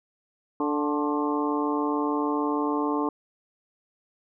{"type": "harmonic tone with a mistuned harmonic", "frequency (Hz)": 146.83, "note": "D3", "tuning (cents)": 0, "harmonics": [2, 3, 4, 5, 6, 7, 8], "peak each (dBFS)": [-26, -30, -38, -37, -32, -31, -39], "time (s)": [0.6, 3.09], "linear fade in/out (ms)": 2, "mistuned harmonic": 7, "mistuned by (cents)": 56, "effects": []}